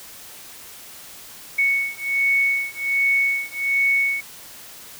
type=beating tone pair; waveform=sine; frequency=2217 / 2218.3 Hz; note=C#7 / C#7; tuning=0 / +1 cents; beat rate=1.3 Hz; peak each=-21 dBFS; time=1.58-4.21 s; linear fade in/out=10 ms; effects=white hiss -41 dBFS RMS until 4.99 s